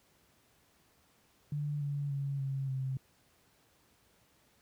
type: tone with pitch steps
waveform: sine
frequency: 146.83 / 143.06 / 139.39 / 135.82 / 132.33 Hz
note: D3 / D3 / C#3 / C#3 / C3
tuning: 0 / -45 / +10 / -35 / +20 cents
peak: -32 dBFS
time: 1.52-2.97 s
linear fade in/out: 2 ms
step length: 290 ms
effects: pink hiss -68 dBFS RMS until 4.61 s + high-pass 60 Hz 12 dB/octave